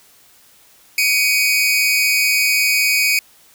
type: tone pair together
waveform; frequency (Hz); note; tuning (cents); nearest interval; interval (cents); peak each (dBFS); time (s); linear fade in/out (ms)
sawtooth; 2264 / 2489; C#7 / D#7; +36 / 0; major second; 164; -13 / -13; 0.98-3.19; 2
effects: white hiss -50 dBFS RMS until 3.54 s